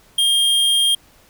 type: tone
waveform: square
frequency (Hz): 3217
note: G7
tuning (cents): +44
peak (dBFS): -14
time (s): 0.18-0.95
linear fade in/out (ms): 5
effects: pink hiss -52 dBFS RMS until 1.29 s